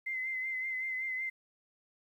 sine tone with vibrato, 2062 Hz, C7, 26 cents flat, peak -33 dBFS, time 0.06-1.3 s, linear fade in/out 10 ms, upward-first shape sine, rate 5.3 Hz, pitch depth 32 cents each way, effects 11-bit

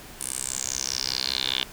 10% pulse tone with band-pass filter sweep, 64.9 Hz, C2, 13 cents flat, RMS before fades -29 dBFS, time 0.21-1.63 s, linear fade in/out 0 ms, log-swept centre 9600 to 3300 Hz, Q 5.6, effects pink hiss -44 dBFS RMS until 1.72 s

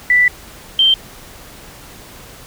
sine tone pair in turn, 1975.5 / 3136 Hz, B6 / G7, 0 / 0 cents, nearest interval minor sixth, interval 800 cents, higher second, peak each -8 dBFS, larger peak neither, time 0.1-0.28 / 0.79-0.94 s, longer first, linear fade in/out 2 ms, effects pink hiss -38 dBFS RMS until 2.46 s

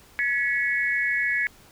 sine tone cluster, 1686 / 1939 / 2206 Hz, G#6 / B6 / C#7, +26 / -32 / -9 cents, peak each -26 dBFS, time 0.19-1.47 s, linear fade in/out 0 ms, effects pink hiss -53 dBFS RMS until 1.71 s

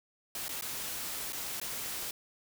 white noise with dropouts, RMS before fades -38 dBFS, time 0.35-2.11 s, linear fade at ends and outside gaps 2 ms, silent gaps 0.483-0.491 / 0.611-0.622 / 1.324-1.33 / 1.6-1.614 s, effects none

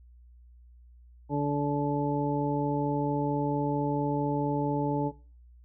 harmonic tone, 144.4 Hz, D3, 29 cents flat, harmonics 1 / 2 / 3 / 4 / 6, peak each -30 / -29 / -34 / -36 / -33 dBFS, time 1.29-5.12 s, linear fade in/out 50 ms, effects noise-tail reverb RT60 0.4 s tail -20 dB re dry + added 60 Hz sine -51 dBFS peak until 5.64 s

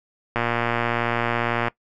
click train, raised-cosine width 0.5 ms, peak -7 dBFS, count 157, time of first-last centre 0.36-1.682 s, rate 118 Hz, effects noise-tail reverb RT60 0.1 s tail -20 dB re dry

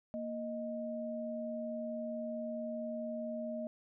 sine tone pair together, 233.2 / 622.3 Hz, A#3 / D#5, +1 / 0 cents, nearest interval octave + perfect fourth, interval 1699 cents, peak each -40 / -39 dBFS, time 0.14-3.67 s, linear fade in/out 0 ms, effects none

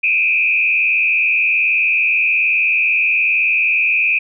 sine tone with frequency modulation, 2489 Hz, D#7, in tune, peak -12 dBFS, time 0.03-4.19 s, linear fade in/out 10 ms, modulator 78.8 Hz, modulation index 1.6, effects none

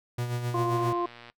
45% pulse tone with tremolo, 121.2 Hz, B2, 32 cents flat, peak -27 dBFS, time 0.18-0.93 s, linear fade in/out 5 ms, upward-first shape sine, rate 7.6 Hz, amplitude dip 50%
harmonic tone, 349.2 Hz, F4, in tune, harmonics 1 / 2 / 3, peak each -28 / -34 / -30 dBFS, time 0.54-1.06 s, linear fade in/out 5 ms
click train, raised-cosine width 0.3 ms, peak -30 dBFS, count 64, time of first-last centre 0.77-1.299 s, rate 119 Hz
effects noise-tail reverb RT60 0.1 s tail -21 dB re dry

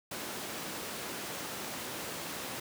pink high-pass noise, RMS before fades -40 dBFS, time 0.11-2.6 s, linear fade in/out 5 ms, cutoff 200 Hz, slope 12 dB/octave, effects none

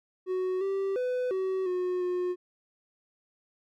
triangle tone with pitch steps, 370.6 / 389.8 / 501 / 378.3 / 362.8 / 359.7 Hz, F#4 / G4 / B4 / F#4 / F#4 / F#4, +3 / -10 / +25 / +38 / -34 / -49 cents, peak -25 dBFS, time 0.26-2.36 s, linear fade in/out 50 ms, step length 350 ms, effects none

